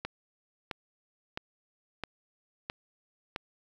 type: click train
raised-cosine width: 0.3 ms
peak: -18 dBFS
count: 6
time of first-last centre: 0.05-3.361 s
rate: 1.51 Hz
effects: 9-bit